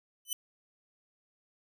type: tone with exponential growth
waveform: 10% pulse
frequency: 3000 Hz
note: F#7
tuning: 23 cents sharp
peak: -19 dBFS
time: 0.25-0.33 s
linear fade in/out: 2 ms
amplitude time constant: 17 ms
effects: none